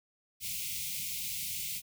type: band-stop noise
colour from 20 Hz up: white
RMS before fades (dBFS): -37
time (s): 0.4-1.82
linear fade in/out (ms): 50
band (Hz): 200 to 2100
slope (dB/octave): 96
effects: none